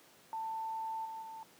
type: tone with level steps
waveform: sine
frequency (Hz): 890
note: A5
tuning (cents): +20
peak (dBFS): -36 / -41 / -44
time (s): 0.33-1.43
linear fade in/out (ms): 0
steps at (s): 1.05 / 1.22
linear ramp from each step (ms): 5
effects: pink hiss -61 dBFS RMS until 1.59 s + high-pass 200 Hz 12 dB/octave